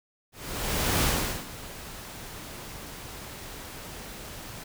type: noise with ADSR envelope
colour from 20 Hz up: pink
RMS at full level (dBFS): -24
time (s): 0.32-4.64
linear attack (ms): 700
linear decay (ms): 420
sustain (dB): -17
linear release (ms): 7
effects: none